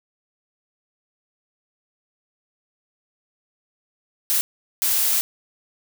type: noise bursts at uneven times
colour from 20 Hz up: blue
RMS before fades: -20 dBFS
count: 2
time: 4.3-4.41 / 4.82-5.21 s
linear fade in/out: 0 ms
effects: none